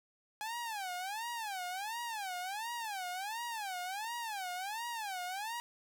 sawtooth tone with vibrato, 826 Hz, G#5, 10 cents flat, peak -34 dBFS, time 0.41-5.6 s, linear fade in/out 0 ms, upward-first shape sine, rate 1.4 Hz, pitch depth 250 cents each way, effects none

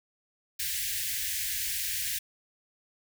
white band-stop noise, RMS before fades -32 dBFS, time 0.59-2.19 s, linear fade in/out 10 ms, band 110 to 1600 Hz, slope 96 dB/octave, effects none

